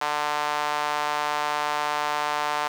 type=tone with high-pass filter; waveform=sawtooth; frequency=148.6 Hz; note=D3; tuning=21 cents sharp; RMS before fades=-26 dBFS; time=0.01-2.68 s; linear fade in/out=5 ms; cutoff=890 Hz; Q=2.3; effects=low-pass 6000 Hz 12 dB/octave + 7-bit